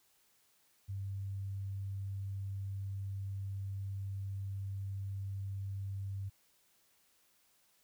sine tone, 98 Hz, G2, in tune, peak -37 dBFS, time 0.88-6.3 s, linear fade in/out 20 ms, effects white hiss -71 dBFS RMS until 7.83 s

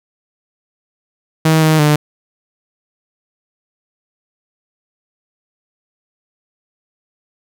sawtooth tone with pitch steps, 158.8 / 157 / 149.6 Hz, D#3 / D#3 / D3, +36 / +16 / +32 cents, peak -5 dBFS, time 1.45-1.96 s, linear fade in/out 5 ms, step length 170 ms, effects none

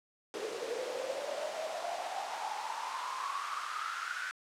pink noise with high-pass filter sweep, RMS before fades -38 dBFS, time 0.34-4.31 s, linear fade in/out 0 ms, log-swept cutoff 420 to 1500 Hz, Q 9.8, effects low-pass 7000 Hz 12 dB/octave

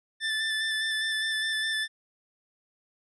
25% pulse tone with vibrato, 1763 Hz, A6, 3 cents sharp, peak -23 dBFS, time 0.2-1.88 s, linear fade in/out 50 ms, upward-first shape square, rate 4.9 Hz, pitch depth 14 cents each way, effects resampled to 22050 Hz

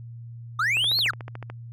triangle linear two-way sweep, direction up then down, 1176 to 4435 to 1176 Hz, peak -19 dBFS, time 0.59-1.11 s, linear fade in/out 5 ms, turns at 0.99 s
click train, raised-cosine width 0.5 ms, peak -22 dBFS, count 11, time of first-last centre 0.77-1.5 s, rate 13.7 Hz
effects added 117 Hz sine -37 dBFS peak until 1.72 s

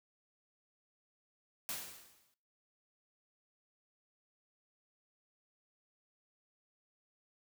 white noise with exponential decay, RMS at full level -38 dBFS, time 1.69-2.34 s, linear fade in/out 0 ms, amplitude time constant 140 ms, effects noise-tail reverb RT60 0.5 s tail -20 dB re dry

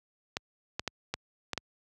clicks, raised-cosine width 0.2 ms, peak -14 dBFS, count 6, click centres 0.369 / 0.795 / 0.877 / 1.14 / 1.533 / 1.577 s, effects high-pass 60 Hz 12 dB/octave

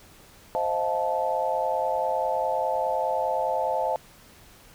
sine chord, F dominant seventh, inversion second, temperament just, 523.8 / 628.6 / 698.5 / 873.1 Hz, C5 / Eb5 / F5 / A5, +2 / +18 / 0 / -14 cents, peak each -29 / -29 / -30 / -27 dBFS, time 0.55-3.96 s, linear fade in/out 0 ms, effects pink hiss -52 dBFS RMS until 4.74 s

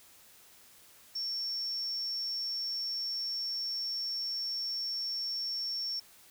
triangle tone, 5460 Hz, F8, 40 cents flat, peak -29 dBFS, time 1.15-6 s, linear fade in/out 10 ms, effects tanh soft clip ceiling -31 dBFS + white hiss -58 dBFS RMS until 6.3 s

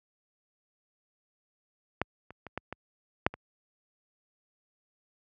clicks, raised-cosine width 0.5 ms, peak -12 / -30 / -27 / -18 / -22 / -7 / -25 dBFS, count 7, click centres 2.016 / 2.306 / 2.467 / 2.576 / 2.726 / 3.265 / 3.34 s, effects high-pass 60 Hz 12 dB/octave

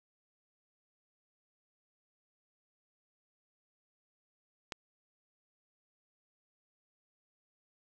click, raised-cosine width 0.2 ms, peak -20 dBFS, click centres 4.722 s, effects none

